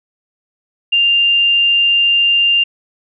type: tone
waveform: sine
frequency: 2794 Hz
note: F7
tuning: in tune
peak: -9 dBFS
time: 0.92-2.64 s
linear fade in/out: 10 ms
effects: none